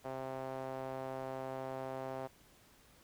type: tone with band-pass filter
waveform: sawtooth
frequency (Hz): 132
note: C3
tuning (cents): +16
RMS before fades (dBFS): -42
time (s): 0.04-2.28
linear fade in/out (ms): 20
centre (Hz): 680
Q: 1.9
effects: pink hiss -64 dBFS RMS until 3.03 s